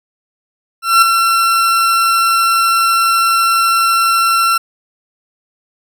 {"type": "tone with ADSR envelope", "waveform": "40% pulse", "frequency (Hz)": 1354, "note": "E6", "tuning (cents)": 46, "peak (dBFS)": -3, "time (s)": [0.82, 4.58], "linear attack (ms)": 200, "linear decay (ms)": 8, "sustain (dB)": -6, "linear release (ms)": 8, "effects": []}